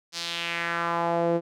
sawtooth tone with band-pass filter sweep, 169.8 Hz, F3, 48 cents flat, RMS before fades -27 dBFS, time 0.12-1.41 s, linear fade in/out 50 ms, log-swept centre 5200 to 420 Hz, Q 2.3, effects none

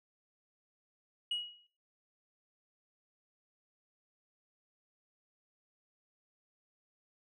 sine tone with exponential decay, 2903 Hz, F#7, 34 cents flat, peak -28 dBFS, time 1.31-1.67 s, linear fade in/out 5 ms, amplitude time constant 78 ms, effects noise-tail reverb RT60 0.6 s tail -24 dB re dry + tanh soft clip ceiling -30 dBFS

